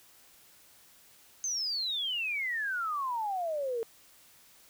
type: exponential sweep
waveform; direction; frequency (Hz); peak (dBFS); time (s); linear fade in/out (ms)
sine; down; 6380 to 444.7; -30; 1.44-3.83; 0
effects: white hiss -59 dBFS RMS until 4.69 s